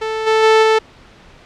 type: tone with level steps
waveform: sawtooth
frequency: 440 Hz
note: A4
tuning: in tune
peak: -15 / -7 / -4 / -6 dBFS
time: 0.01-0.79 s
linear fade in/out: 10 ms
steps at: 0.26 / 0.42 / 0.62 s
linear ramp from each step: 20 ms
effects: pink hiss -44 dBFS RMS until 1.45 s + low-pass 4000 Hz 12 dB/octave